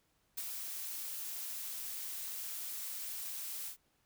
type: noise with ADSR envelope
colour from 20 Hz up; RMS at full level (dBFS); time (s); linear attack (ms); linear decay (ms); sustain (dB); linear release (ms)
blue; -38; 0.37-3.77; 11; 39; -4; 95
effects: pink hiss -75 dBFS RMS until 4.05 s